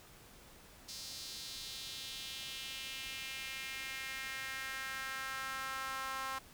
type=tone with high-pass filter sweep; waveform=sawtooth; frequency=265.8 Hz; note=C4; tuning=27 cents sharp; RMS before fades=-43 dBFS; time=0.88-6.39 s; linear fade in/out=10 ms; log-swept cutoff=4800 to 1100 Hz; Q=2.5; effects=pink hiss -58 dBFS RMS until 6.53 s